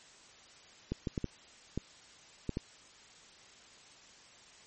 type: clicks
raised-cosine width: 3 ms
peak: -20 dBFS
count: 7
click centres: 0.92 / 1.072 / 1.178 / 1.243 / 1.776 / 2.493 / 2.571 s
effects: white hiss -57 dBFS RMS until 4.66 s + MP3 32 kbps